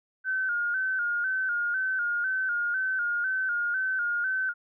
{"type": "tone with vibrato", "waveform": "sine", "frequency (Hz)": 1476, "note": "F#6", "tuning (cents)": -5, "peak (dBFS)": -25, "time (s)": [0.24, 4.54], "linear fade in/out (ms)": 50, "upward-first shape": "square", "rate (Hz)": 2, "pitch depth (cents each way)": 63, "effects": []}